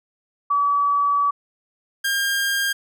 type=tone pair in turn; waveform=sine / sawtooth; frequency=1144 / 1608.1 Hz; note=D6 / G6; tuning=-46 / +44 cents; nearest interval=tritone; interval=590 cents; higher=second; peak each=-16 dBFS; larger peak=neither; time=0.5-1.31 / 2.04-2.73 s; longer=first; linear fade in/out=10 ms; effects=none